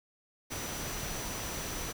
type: tone in noise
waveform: sine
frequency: 5920 Hz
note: F#8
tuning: in tune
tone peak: -44 dBFS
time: 0.5-1.93 s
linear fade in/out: 20 ms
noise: pink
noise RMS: -38 dBFS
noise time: 0.5-1.93 s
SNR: -9 dB
effects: none